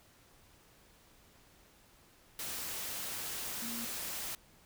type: tone in noise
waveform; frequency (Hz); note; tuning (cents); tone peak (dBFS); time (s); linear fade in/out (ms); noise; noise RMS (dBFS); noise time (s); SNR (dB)
sine; 233.1; A#3; 0; -42; 3.62-3.85; 2; white; -40; 2.39-4.35; -5
effects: pink hiss -63 dBFS RMS until 4.65 s